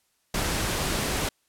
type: noise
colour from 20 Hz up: pink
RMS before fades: -27 dBFS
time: 0.34-1.29 s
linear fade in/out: 5 ms
effects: white hiss -70 dBFS RMS until 1.48 s + low-pass 12000 Hz 12 dB/octave